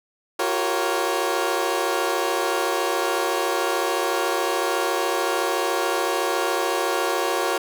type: chord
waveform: 20% pulse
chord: G half-diminished seventh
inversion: third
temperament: equal with one note detuned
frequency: 349.2 / 383 / 466.2 / 554.4 Hz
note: F4 / G4 / Bb4 / Db5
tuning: 0 / -40 / 0 / 0 cents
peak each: -22 dBFS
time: 0.39-7.58 s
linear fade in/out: 5 ms
effects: none